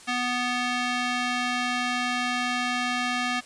square tone with band-pass filter, 246.9 Hz, B3, in tune, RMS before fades -27 dBFS, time 0.07-3.41 s, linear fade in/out 20 ms, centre 2300 Hz, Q 0.83, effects white hiss -48 dBFS RMS until 3.45 s + resampled to 22050 Hz

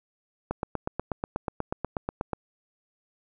click train, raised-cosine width 1 ms, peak -14 dBFS, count 16, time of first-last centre 0.51-2.333 s, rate 8.23 Hz, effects none

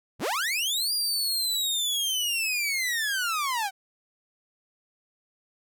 sawtooth linear two-way sweep, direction up then down, 45.98 to 4852 to 744 Hz, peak -22 dBFS, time 0.19-3.71 s, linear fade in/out 50 ms, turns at 0.93 s, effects none

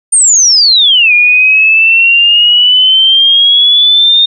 sine exponential two-way sweep, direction down then up, 9040 to 2418 to 3672 Hz, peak -3 dBFS, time 0.12-4.26 s, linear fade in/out 10 ms, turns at 1.13 s, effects none

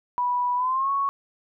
sine tone with pitch glide, 982 to 1108.6 Hz, B5 to C#6, -10 to 0 cents, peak -21 dBFS, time 0.18-1.09 s, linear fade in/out 0 ms, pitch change +210 cents, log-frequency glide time 0.56-0.91 s, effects none

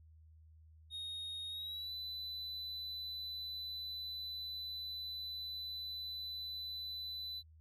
triangle tone with pitch glide, 3729 to 3997 Hz, A#7 to B7, 0 to +20 cents, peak -40 dBFS, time 0.9-7.43 s, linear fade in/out 50 ms, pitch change +120 cents, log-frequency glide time 1.49-1.93 s, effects added 79 Hz sine -58 dBFS peak until 7.6 s

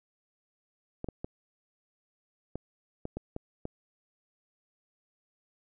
clicks, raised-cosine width 2 ms, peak -22 dBFS, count 8, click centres 1.044 / 1.087 / 1.245 / 2.556 / 3.054 / 3.17 / 3.364 / 3.654 s, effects none

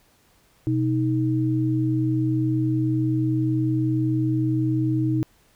sine tone pair together, 125.2 / 314.4 Hz, B2 / D#4, +24 / +18 cents, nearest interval octave + major third, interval 1594 cents, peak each -22 dBFS, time 0.67-5.23 s, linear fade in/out 0 ms, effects pink hiss -60 dBFS RMS until 5.55 s

